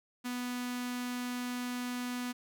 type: tone with notch filter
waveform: sawtooth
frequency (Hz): 246.9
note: B3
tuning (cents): 0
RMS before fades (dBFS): -37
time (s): 0.24-2.33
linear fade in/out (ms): 20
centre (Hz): 550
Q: 0.91
effects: none